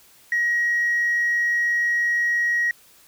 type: tone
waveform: sine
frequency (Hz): 1897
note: A#6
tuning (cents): +30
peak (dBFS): -17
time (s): 0.32-2.71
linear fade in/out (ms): 2
effects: tanh soft clip ceiling -15 dBFS + white hiss -53 dBFS RMS until 3.07 s